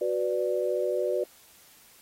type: chord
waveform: sine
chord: B minor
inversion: second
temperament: equal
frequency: 370 / 493.9 / 587.3 Hz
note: F#4 / B4 / D5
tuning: 0 / 0 / 0 cents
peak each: -29 dBFS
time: 0.01-1.24 s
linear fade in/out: 5 ms
effects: white hiss -56 dBFS RMS until 2.01 s + AAC 48 kbps